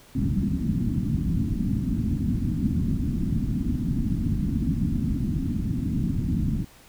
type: low-pass noise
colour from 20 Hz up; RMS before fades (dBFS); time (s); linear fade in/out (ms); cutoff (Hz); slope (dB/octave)
white; -25; 0.15-6.65; 5; 270; 48
effects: pink hiss -52 dBFS RMS until 6.88 s